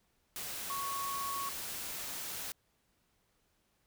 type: tone in noise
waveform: sine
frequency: 1108.7 Hz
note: C#6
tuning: in tune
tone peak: -36 dBFS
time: 0.7-1.49 s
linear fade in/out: 0 ms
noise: white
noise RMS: -41 dBFS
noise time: 0.36-2.52 s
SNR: +2 dB
effects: pink hiss -75 dBFS RMS until 3.86 s